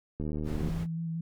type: click train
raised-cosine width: 3 ms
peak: -22 dBFS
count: 38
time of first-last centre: 0.2-0.687 s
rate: 76 Hz
type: noise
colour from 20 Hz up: brown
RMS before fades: -36 dBFS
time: 0.44-0.87 s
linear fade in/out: 50 ms
type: tone with vibrato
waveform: sine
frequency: 164.81 Hz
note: E3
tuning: in tune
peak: -31 dBFS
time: 0.61-1.21 s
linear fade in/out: 5 ms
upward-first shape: square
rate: 5.5 Hz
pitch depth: 14 cents each way
effects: none